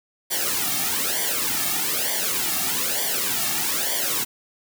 white noise with flanger, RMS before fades -24 dBFS, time 0.3-4.25 s, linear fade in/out 20 ms, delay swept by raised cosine 0.75 to 2.05 ms, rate 1.1 Hz, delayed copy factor -0.85, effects none

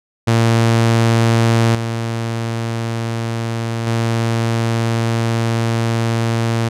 sawtooth tone with level steps, 114.8 Hz, A#2, 26 cents flat, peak -7 / -15 / -11 dBFS, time 0.27-6.69 s, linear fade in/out 10 ms, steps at 1.75 / 3.87 s, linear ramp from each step 2 ms, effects low-pass 9000 Hz 12 dB/octave

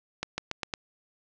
accelerating click train, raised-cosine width 0.2 ms, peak -13 dBFS, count 5, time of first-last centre 0.23-0.738 s, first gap 150 ms, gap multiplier 0.89, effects low-pass 7000 Hz 12 dB/octave

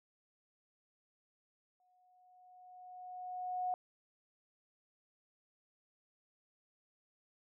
sine tone with exponential growth, 730 Hz, F#5, 24 cents flat, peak -32 dBFS, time 1.8-3.74 s, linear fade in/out 1 ms, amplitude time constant 420 ms, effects none

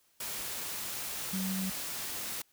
sine tone in noise, 190 Hz, F#3, 46 cents sharp, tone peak -32 dBFS, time 1.33-1.7 s, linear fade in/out 5 ms, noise white, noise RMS -38 dBFS, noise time 0.2-2.42 s, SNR +3 dB, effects white hiss -69 dBFS RMS until 2.52 s

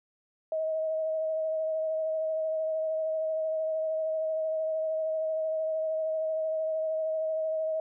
sine tone with vibrato, 634 Hz, D#5, 32 cents sharp, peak -27 dBFS, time 0.52-7.8 s, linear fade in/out 2 ms, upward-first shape sine, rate 13 Hz, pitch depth 17 cents each way, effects none

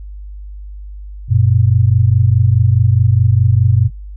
sine tone pair together, 95.4 / 120.2 Hz, G2 / B2, -47 / -46 cents, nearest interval major third, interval 401 cents, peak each -11 dBFS, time 1.28-3.9 s, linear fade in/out 50 ms, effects noise-tail reverb RT60 0.2 s tail -21 dB re dry + added 50 Hz sine -27 dBFS peak until 4.16 s

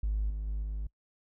triangle tone with level steps, 51.91 Hz, G#1, in tune, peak -24 / -30 / -28 / -30 dBFS, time 0.03-0.87 s, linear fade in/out 5 ms, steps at 0.3 / 0.47 / 0.63 s, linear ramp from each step 2 ms, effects noise-tail reverb RT60 0.1 s tail -24 dB re dry + tanh soft clip ceiling -24 dBFS

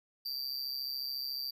square tone with amplitude modulation, 4699 Hz, D8, in tune, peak -32 dBFS, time 0.25-1.51 s, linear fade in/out 10 ms, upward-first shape sine, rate 134 Hz, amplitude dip 90%, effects none

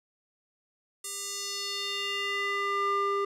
square tone with band-pass filter sweep, 400 Hz, G4, 35 cents sharp, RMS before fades -31 dBFS, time 1.04-3.25 s, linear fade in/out 5 ms, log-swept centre 8800 to 850 Hz, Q 2.1, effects none

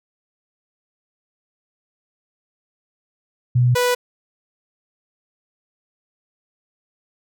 sine / sawtooth tone pair in turn, 123.47 / 492.6 Hz, B2 / B4, 0 / -5 cents, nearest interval 2 octaves, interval 2395 cents, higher second, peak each -12 dBFS, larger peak neither, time 3.55-3.75 / 3.75-3.95 s, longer neither, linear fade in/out 10 ms, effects none

